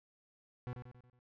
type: tone with echo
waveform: 40% pulse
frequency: 124 Hz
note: B2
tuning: 7 cents sharp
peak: -38 dBFS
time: 0.67-0.73 s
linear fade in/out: 0 ms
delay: 92 ms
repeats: 5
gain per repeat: -6 dB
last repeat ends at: 1.19 s
effects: low-pass 2000 Hz 12 dB/octave